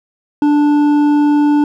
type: tone with hard clipping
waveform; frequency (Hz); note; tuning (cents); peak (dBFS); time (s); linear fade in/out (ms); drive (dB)
sine; 293.7; D4; 0; -10; 0.42-1.64; 2; 7
effects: none